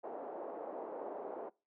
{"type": "band-pass noise", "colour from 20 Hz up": "white", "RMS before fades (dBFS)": -44, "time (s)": [0.03, 1.5], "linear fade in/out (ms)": 20, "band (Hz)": [330, 760], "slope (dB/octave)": 24, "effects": ["noise-tail reverb RT60 0.3 s tail -24 dB re dry"]}